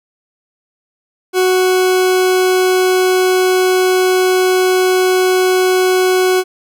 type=tone; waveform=40% pulse; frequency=370 Hz; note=F#4; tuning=in tune; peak=-9 dBFS; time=1.33-6.44 s; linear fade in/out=50 ms; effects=none